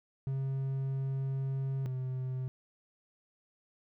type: tone pair in turn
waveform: triangle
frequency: 134.7 / 129.12 Hz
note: C#3 / C3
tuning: -49 / -23 cents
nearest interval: minor second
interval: 74 cents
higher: first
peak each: -29 / -31 dBFS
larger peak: first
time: 0.27-1.86 / 1.86-2.48 s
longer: first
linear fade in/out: 0 ms
effects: none